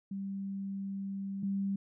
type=tone pair in turn; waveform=sine; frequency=196 / 196.7 Hz; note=G3 / G3; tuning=0 / +6 cents; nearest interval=unison; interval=6 cents; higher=second; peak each=-35 / -30 dBFS; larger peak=second; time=0.11-1.43 / 1.43-1.76 s; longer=first; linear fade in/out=5 ms; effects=none